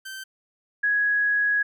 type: tone pair in turn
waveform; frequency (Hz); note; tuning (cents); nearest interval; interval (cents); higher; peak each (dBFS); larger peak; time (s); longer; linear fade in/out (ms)
sawtooth / sine; 1551 / 1666.9; G6 / G#6; -19 / +6; minor second; 125; second; -31 / -19; second; 0.05-0.24 / 0.83-1.63; second; 10
effects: none